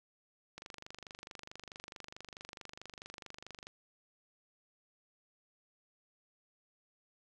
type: click train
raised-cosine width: 0.2 ms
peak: -29 dBFS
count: 77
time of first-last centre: 0.58-3.669 s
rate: 24.6 Hz
effects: none

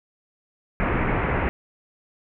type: low-pass noise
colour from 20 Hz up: pink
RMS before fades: -23 dBFS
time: 0.8-1.49 s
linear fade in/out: 0 ms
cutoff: 2400 Hz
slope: 48 dB/octave
effects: none

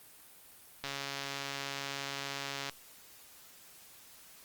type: click train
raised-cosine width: 0.2 ms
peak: -20 dBFS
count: 259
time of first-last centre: 0.84-2.696 s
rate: 139 Hz
effects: white hiss -56 dBFS RMS until 4.44 s + Opus 32 kbps

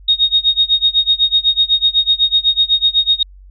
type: tone with tremolo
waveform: sine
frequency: 3729 Hz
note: A#7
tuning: in tune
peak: -7 dBFS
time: 0.08-3.23 s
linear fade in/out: 5 ms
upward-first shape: sine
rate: 8 Hz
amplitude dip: 95%
effects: added 47 Hz sine -37 dBFS peak until 3.5 s

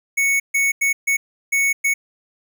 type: tone bursts at uneven times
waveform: square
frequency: 2217 Hz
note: C#7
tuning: in tune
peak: -16 dBFS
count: 6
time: 0.17-0.4 / 0.54-0.72 / 0.81-0.93 / 1.07-1.17 / 1.52-1.73 / 1.84-1.94 s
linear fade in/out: 10 ms
effects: none

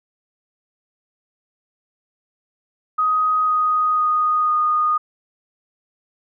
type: tone with pitch steps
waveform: sine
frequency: 1254 / 1246.1 / 1238.2 / 1230.3 Hz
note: D#6 / D#6 / D#6 / D#6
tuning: +13 / +2 / -9 / -20 cents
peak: -15 dBFS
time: 2.98-4.98 s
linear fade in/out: 10 ms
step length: 500 ms
effects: none

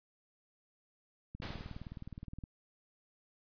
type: click train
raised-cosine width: 5 ms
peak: -32 dBFS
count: 22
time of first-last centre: 1.35-2.438 s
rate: 19.3 Hz
type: noise with exponential decay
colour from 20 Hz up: pink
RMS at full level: -41 dBFS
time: 1.42-2.25 s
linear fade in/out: 0 ms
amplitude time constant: 180 ms
effects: resampled to 11025 Hz

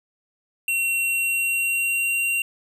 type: tone with pitch glide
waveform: square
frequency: 2732 to 2756 Hz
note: F7 to F7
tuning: -39 to -24 cents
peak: -21 dBFS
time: 0.68-2.42 s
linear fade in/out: 2 ms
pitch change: +15 cents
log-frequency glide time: 0.97-2.17 s
effects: none

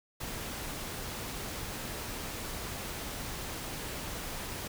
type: noise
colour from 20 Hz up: pink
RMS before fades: -39 dBFS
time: 0.2-4.68 s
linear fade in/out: 10 ms
effects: none

